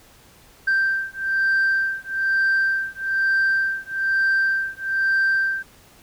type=beating tone pair; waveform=sine; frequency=1568 / 1569.1 Hz; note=G6 / G6; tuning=0 / +1 cents; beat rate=1.1 Hz; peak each=-20 dBFS; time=0.67-5.63 s; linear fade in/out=10 ms; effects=tanh soft clip ceiling -14 dBFS + pink hiss -51 dBFS RMS until 6.02 s